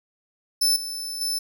sawtooth tone with level steps, 5274 Hz, E8, in tune, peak -15 / -27 / -21 dBFS, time 0.61-1.39 s, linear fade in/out 10 ms, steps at 0.76 / 1.21 s, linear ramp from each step 2 ms, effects none

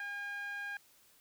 sawtooth tone with band-pass filter, 810 Hz, G#5, 43 cents flat, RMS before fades -41 dBFS, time 0-0.77 s, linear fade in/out 2 ms, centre 1800 Hz, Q 8.3, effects white hiss -65 dBFS RMS until 1.2 s

